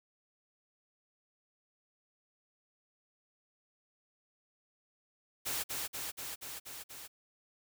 white noise with echo, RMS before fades -36 dBFS, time 5.45-5.64 s, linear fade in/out 20 ms, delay 240 ms, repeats 6, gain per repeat -2 dB, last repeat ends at 7.08 s, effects none

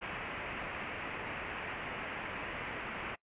white low-pass noise, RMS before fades -41 dBFS, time 0.01-3.16 s, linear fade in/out 20 ms, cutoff 2700 Hz, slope 48 dB/octave, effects noise-tail reverb RT60 0.1 s tail -22 dB re dry + resampled to 8000 Hz

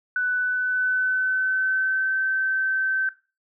sine tone with pitch glide, 1492 to 1543.7 Hz, F#6 to G6, +14 to -27 cents, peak -20 dBFS, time 0.16-3.09 s, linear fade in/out 2 ms, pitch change +59 cents, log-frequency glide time 0.34-2.18 s, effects noise-tail reverb RT60 0.3 s tail -17 dB re dry

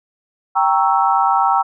sine chord, G diminished seventh, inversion none, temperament equal, 784 / 932.3 / 1108.7 / 1318.5 Hz, G5 / Bb5 / Db6 / Fb6, 0 / 0 / 0 / 0 cents, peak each -16 / -17 / -21 / -18 dBFS, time 0.55-1.63 s, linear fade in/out 20 ms, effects none

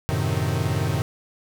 45% pulse chord, F# diminished seventh, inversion none, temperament equal, 92.5 / 110 / 130.81 / 155.56 Hz, F#2 / A2 / C3 / Eb3, 0 / 0 / 0 / 0 cents, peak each -27 dBFS, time 0.09-1.02 s, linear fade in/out 0 ms, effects none

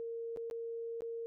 sine tone with dropouts, 461.2 Hz, A#4, 19 cents flat, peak -38 dBFS, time 0-1.26 s, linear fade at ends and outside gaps 0 ms, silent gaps 0.362-0.372 / 0.5-0.511 / 1.007-1.02 s, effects none

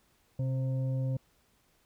sine tone with frequency modulation, 130 Hz, C3, 11 cents flat, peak -28 dBFS, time 0.39-1.17 s, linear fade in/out 5 ms, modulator 397 Hz, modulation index 0.41, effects pink hiss -69 dBFS RMS until 1.85 s

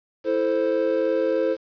triangle chord, A minor, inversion second, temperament equal, 329.6 / 440 / 523.3 Hz, E4 / A4 / C5, 0 / 0 / 0 cents, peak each -24 / -23 / -20 dBFS, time 0.24-1.57 s, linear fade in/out 50 ms, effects resampled to 11025 Hz + 8-bit

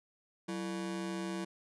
40% pulse ring-modulated tone, 261.6 Hz, C4, in tune, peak -32 dBFS, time 0.48-1.45 s, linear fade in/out 10 ms, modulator 73.9 Hz, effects resampled to 24000 Hz

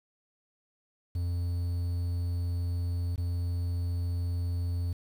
triangle tone with dropouts, 87.31 Hz, F2, in tune, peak -26 dBFS, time 1.15-4.93 s, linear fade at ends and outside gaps 5 ms, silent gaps 3.16-3.178 s, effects 9-bit

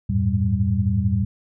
sine tone cluster, 86.1 / 101.5 / 112.8 / 194.9 Hz, F2 / G#2 / A2 / G3, -24 / -39 / +44 / -10 cents, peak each -23 dBFS, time 0.09-1.25 s, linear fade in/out 10 ms, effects none

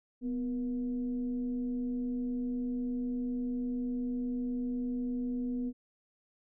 sine tone with frequency modulation, 249.1 Hz, B3, 15 cents sharp, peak -31 dBFS, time 0.21-5.73 s, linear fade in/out 50 ms, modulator 225 Hz, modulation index 0.36, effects none

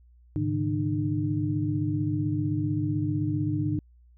sine tone cluster, 104.1 / 135.6 / 151.3 / 302.5 Hz, G#2 / C#3 / D#3 / D#4, +5 / -38 / -48 / -49 cents, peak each -29 / -33 / -31 / -28 dBFS, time 0.36-3.79 s, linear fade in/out 0 ms, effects added 60 Hz sine -53 dBFS peak until 4.17 s

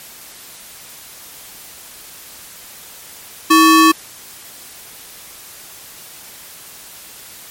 square ring-modulated tone, 723 Hz, F#5, 40 cents flat, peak -4 dBFS, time 3.5-3.92 s, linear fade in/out 10 ms, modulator 402 Hz, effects white hiss -37 dBFS RMS until 7.5 s + MP3 64 kbps

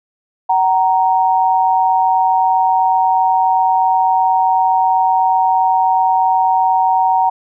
sine tone pair together, 755.2 / 932.3 Hz, F#5 / A#5, +35 / 0 cents, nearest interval major third, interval 365 cents, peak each -13 dBFS, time 0.49-7.3 s, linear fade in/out 10 ms, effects none

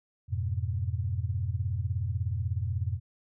sine chord, F diminished, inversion none, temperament equal, 87.31 / 103.83 / 123.47 Hz, F2 / Ab2 / Cb3, 0 / 0 / 0 cents, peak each -31 / -32 / -34 dBFS, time 0.28-3 s, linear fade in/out 50 ms, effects none

